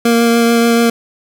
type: tone with vibrato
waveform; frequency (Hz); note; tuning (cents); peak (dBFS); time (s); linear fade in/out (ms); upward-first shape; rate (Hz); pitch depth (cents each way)
25% pulse; 233.1; A#3; 0; -5; 0.05-0.9; 5; triangle; 6.9; 12
effects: none